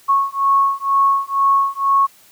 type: beating tone pair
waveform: sine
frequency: 1100 / 1102.1 Hz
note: C#6 / C#6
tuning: -14 / -10 cents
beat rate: 2.1 Hz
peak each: -16 dBFS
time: 0.08-2.07 s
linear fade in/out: 20 ms
effects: white hiss -49 dBFS RMS until 2.31 s + high-pass 60 Hz 12 dB/octave